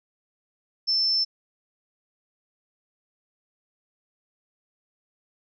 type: tone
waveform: sine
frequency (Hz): 5310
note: E8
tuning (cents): +12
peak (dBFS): -20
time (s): 0.87-1.25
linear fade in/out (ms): 20
effects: none